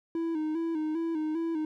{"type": "tone with vibrato", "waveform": "triangle", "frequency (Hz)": 320.1, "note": "D#4", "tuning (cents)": 49, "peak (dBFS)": -26, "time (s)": [0.15, 1.65], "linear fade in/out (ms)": 2, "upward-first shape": "square", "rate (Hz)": 2.5, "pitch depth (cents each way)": 58, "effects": []}